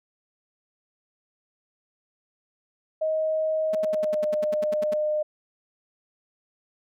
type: tone with pitch glide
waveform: sine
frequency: 629 to 607.6 Hz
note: D#5 to D#5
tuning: +19 to -41 cents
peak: -22 dBFS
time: 3.01-5.23 s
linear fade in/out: 10 ms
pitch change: -60 cents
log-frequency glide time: 3.77-4.23 s
type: tone bursts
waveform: sawtooth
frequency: 218.1 Hz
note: A3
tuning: 15 cents flat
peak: -28 dBFS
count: 13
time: 3.73-4.939 s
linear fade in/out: 5 ms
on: 21 ms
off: 78 ms
effects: none